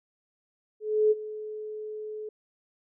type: tone with ADSR envelope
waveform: sine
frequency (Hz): 428.4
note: A4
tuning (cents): -46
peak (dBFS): -17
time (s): 0.8-2.29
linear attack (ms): 310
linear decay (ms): 30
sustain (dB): -17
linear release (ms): 4
effects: none